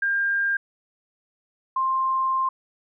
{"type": "tone pair in turn", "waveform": "sine", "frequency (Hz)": [1602, 1053.6], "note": ["G6", "C6"], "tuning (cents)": [37, 12], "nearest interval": "perfect fifth", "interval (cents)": 725, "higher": "first", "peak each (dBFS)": -20, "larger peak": "neither", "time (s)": [[0.02, 0.57], [1.76, 2.49]], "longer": "second", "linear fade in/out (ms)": 5, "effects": []}